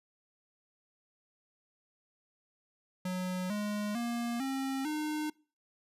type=tone with pitch steps; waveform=square; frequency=183.3 / 208.1 / 236.3 / 268.4 / 304.7 Hz; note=F#3 / G#3 / A#3 / C4 / D#4; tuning=-16 / +4 / +24 / +44 / -36 cents; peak=-33 dBFS; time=3.05-5.3 s; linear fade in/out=5 ms; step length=450 ms; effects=noise-tail reverb RT60 0.4 s tail -24 dB re dry + resampled to 32000 Hz